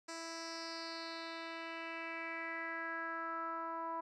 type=tone with low-pass filter sweep; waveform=10% pulse; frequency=329.6 Hz; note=E4; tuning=in tune; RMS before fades=-43 dBFS; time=0.08-4.01 s; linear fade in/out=10 ms; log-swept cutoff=6800 to 1000 Hz; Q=4.2; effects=none